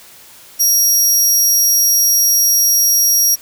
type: tone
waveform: 25% pulse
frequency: 5660 Hz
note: F8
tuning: 22 cents sharp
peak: -5 dBFS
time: 0.59-3.36 s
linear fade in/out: 20 ms
effects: white hiss -41 dBFS RMS until 3.41 s